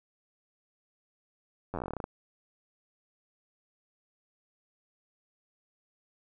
slowing click train, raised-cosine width 1 ms, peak -21 dBFS, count 15, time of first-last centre 1.74-2.041 s, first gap 10 ms, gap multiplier 1.11, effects none

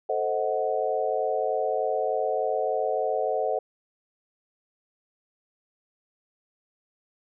sine chord, A diminished seventh, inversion none, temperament equal with one note detuned, 440 / 523.3 / 630.2 / 740 Hz, A4 / C5 / Eb5 / Gb5, 0 / 0 / +22 / 0 cents, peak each -29 dBFS, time 0.09-3.59 s, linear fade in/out 5 ms, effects none

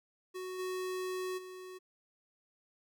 square tone with level steps, 370 Hz, F#4, in tune, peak -40 / -36 / -46 dBFS, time 0.34-1.79 s, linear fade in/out 20 ms, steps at 0.58 / 1.37 s, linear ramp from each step 20 ms, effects none

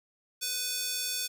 square tone with high-pass filter, 498.4 Hz, B4, 16 cents sharp, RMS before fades -33 dBFS, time 0.41-1.28 s, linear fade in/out 20 ms, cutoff 4400 Hz, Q 1, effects none

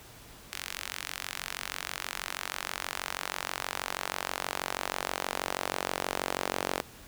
sawtooth tone with high-pass filter sweep, 46.25 Hz, F#1, in tune, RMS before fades -36 dBFS, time 0.52-6.82 s, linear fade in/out 0 ms, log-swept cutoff 2100 to 480 Hz, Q 0.86, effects pink hiss -51 dBFS RMS until 7.07 s

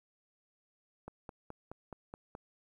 click train, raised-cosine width 1 ms, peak -30 dBFS, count 7, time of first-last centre 1.08-2.351 s, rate 4.72 Hz, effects 11-bit

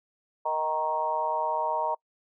harmonic tone with a mistuned harmonic, 156.1 Hz, D#3, 6 cents sharp, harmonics 3 / 4 / 5 / 6 / 7, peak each -39 / -31 / -35 / -27 / -37 dBFS, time 0.45-1.95 s, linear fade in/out 10 ms, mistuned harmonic 5, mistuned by -16 cents, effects noise-tail reverb RT60 0.1 s tail -26 dB re dry

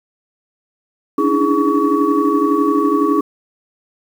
sine tone cluster, 284.3 / 296.2 / 326.1 / 414.7 / 1129 Hz, C#4 / D4 / E4 / G#4 / C#6, +44 / +15 / -19 / -3 / +31 cents, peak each -18 dBFS, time 1.18-3.21 s, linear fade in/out 5 ms, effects tanh soft clip ceiling -2 dBFS + 7-bit

